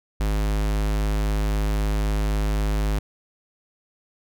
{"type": "tone", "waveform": "square", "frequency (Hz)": 51.91, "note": "G#1", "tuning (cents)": 0, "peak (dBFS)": -21, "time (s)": [0.2, 2.99], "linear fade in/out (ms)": 5, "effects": []}